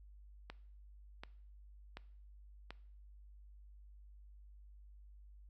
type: click train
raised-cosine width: 0.3 ms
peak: -30 dBFS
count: 4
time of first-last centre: 0.5-2.706 s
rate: 1.36 Hz
effects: noise-tail reverb RT60 0.6 s tail -20 dB re dry + added 50 Hz sine -55 dBFS peak until 5.49 s